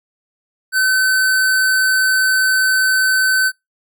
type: tone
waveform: square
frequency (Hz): 1525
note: G6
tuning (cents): -48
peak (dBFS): -13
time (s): 0.72-3.52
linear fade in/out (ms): 50
effects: noise-tail reverb RT60 0.2 s tail -25 dB re dry